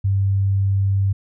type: tone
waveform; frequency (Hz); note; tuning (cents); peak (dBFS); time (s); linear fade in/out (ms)
sine; 98; G2; 0; -15; 0.04-1.13; 10
effects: none